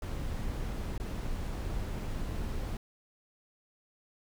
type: noise with dropouts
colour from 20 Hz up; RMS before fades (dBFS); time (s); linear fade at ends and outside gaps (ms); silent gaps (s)
brown; -35; 0.02-2.77; 2; 0.979-0.999
effects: none